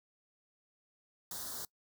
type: band-stop noise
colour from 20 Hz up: white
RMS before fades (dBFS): -42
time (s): 1.31-1.65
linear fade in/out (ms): 2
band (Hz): 1700 to 3600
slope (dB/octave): 48
effects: noise-tail reverb RT60 0.1 s tail -23 dB re dry